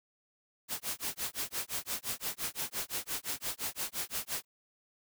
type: noise with tremolo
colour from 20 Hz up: white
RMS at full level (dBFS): -34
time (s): 0.68-4.45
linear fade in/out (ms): 50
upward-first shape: sine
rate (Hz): 5.8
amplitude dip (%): 100
effects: none